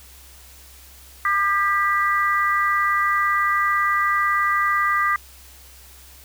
sine tone cluster, 1202 / 1598 / 1960 Hz, D6 / G6 / B6, +40 / +33 / -14 cents, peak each -19 / -26 / -22 dBFS, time 1.25-5.16 s, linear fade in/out 2 ms, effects added 65 Hz sine -47 dBFS peak until 6.24 s + white hiss -47 dBFS RMS until 6.24 s

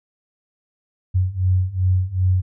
sine beating tone pair, 91 / 93.6 Hz, F#2 / F#2, -28 / +20 cents, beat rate 2.6 Hz, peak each -20 / -18 dBFS, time 1.14-2.42 s, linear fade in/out 20 ms, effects none

